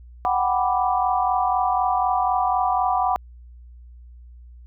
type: chord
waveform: sine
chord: G major seventh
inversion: third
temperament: equal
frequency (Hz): 740 / 784 / 987.8 / 1174.7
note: F#5 / G5 / B5 / D6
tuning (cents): 0 / 0 / 0 / 0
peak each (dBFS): -21 / -26 / -24 / -26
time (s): 0.25-3.16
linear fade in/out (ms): 0
effects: added 60 Hz sine -41 dBFS peak until 4.66 s